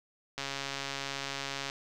click train, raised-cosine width 0.2 ms, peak -18 dBFS, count 183, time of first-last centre 0.38-1.699 s, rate 138 Hz, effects none

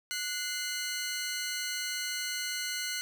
15% pulse tone pair together, 1472.8 / 2075 Hz, F#6 / C7, -8 / -15 cents, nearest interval tritone, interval 593 cents, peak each -29 / -29 dBFS, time 0.11-3.01 s, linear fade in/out 0 ms, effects none

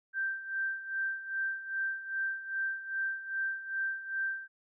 sine tone with tremolo, 1568 Hz, G6, in tune, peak -29 dBFS, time 0.13-4.48 s, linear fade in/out 50 ms, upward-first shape sine, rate 2.5 Hz, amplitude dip 75%, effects none

